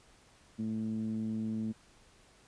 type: tone with low-pass filter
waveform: 10% pulse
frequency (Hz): 110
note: A2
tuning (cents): 0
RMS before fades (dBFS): -35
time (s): 0.58-1.73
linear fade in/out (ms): 20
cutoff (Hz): 230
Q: 4.3
effects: pink hiss -62 dBFS RMS until 2.47 s + resampled to 22050 Hz